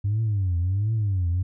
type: tone with vibrato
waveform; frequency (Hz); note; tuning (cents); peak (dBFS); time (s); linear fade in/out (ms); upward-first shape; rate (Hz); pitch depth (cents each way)
sine; 98; G2; 0; -19; 0.04-1.43; 10; triangle; 1.4; 260
effects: tanh soft clip ceiling -18 dBFS